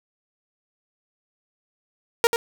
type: tone with echo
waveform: sawtooth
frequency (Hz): 466.2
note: A#4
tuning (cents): 0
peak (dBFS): -10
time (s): 2.24-2.27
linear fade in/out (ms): 0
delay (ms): 90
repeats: 1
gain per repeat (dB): -6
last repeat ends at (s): 2.36
effects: none